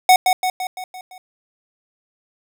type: tone with echo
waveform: square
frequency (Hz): 740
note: F#5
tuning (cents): 0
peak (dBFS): -8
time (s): 0.09-0.16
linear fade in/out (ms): 2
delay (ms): 170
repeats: 6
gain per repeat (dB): -5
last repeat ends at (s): 1.18
effects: none